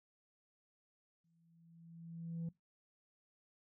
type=tone with exponential growth; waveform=sine; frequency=166.6 Hz; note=E3; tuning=19 cents sharp; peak=-35 dBFS; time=1.24-2.49 s; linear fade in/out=5 ms; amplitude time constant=270 ms; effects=noise-tail reverb RT60 0.2 s tail -22 dB re dry + tanh soft clip ceiling -37 dBFS